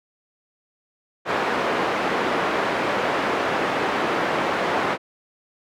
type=band-pass noise; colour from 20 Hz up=pink; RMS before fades=-23 dBFS; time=1.25-4.98 s; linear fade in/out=50 ms; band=340 to 1900 Hz; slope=12 dB/octave; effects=none